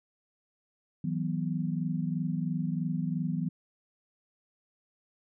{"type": "chord", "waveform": "sine", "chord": "E suspended second", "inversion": "none", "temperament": "equal with one note detuned", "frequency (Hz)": [161.98, 185, 246.9], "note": ["E3", "F#3", "B3"], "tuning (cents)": [-30, 0, 0], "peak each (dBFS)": [-31, -33, -35], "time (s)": [1.04, 3.49], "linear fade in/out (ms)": 5, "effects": []}